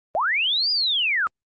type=linear two-way sweep; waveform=sine; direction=up then down; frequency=577 to 4978 to 1219 Hz; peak=-19 dBFS; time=0.15-1.27 s; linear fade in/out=0 ms; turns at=0.71 s; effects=Opus 32 kbps